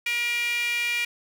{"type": "tone with high-pass filter", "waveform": "sawtooth", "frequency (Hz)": 476.3, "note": "A#4", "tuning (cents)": 37, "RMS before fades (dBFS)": -26, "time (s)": [0.06, 1.05], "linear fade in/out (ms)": 5, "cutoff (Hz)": 2300, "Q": 7.4, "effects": []}